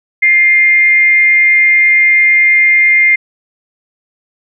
sine tone with frequency modulation, 2103 Hz, C7, 8 cents sharp, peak -5 dBFS, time 0.22-3.16 s, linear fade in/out 10 ms, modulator 353 Hz, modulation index 0.23, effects none

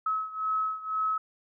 sine beating tone pair, 1286 / 1288 Hz, E6 / E6, -43 / -41 cents, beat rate 2 Hz, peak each -29 / -32 dBFS, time 0.06-1.18 s, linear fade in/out 5 ms, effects none

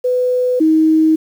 sine tone pair in turn, 500 / 316.1 Hz, B4 / D#4, +21 / +27 cents, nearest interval minor sixth, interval 794 cents, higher first, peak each -12 / -8 dBFS, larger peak second, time 0.04-0.6 / 0.6-1.16 s, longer neither, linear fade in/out 10 ms, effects 7-bit

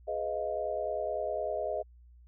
sine chord, F half-diminished seventh, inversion first, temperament just, 419.1 / 502.9 / 628.6 / 698.5 Hz, Ab4 / Cb5 / Eb5 / F5, +16 / +31 / +18 / 0 cents, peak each -38 / -38 / -33 / -38 dBFS, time 0.07-1.83 s, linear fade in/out 20 ms, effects added 60 Hz sine -53 dBFS peak until 2.27 s

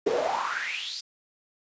brown noise with high-pass filter sweep, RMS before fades -29 dBFS, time 0.06-1.01 s, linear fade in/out 10 ms, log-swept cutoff 390 to 5100 Hz, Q 6.3, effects resampled to 16000 Hz

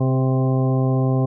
harmonic tone with a mistuned harmonic, 130.81 Hz, C3, in tune, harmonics 1 / 2 / 3 / 4 / 5 / 6 / 8, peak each -17 / -23 / -27 / -29 / -31 / -33 / -35 dBFS, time 0-1.26 s, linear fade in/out 10 ms, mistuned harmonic 3, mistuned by +16 cents, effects none

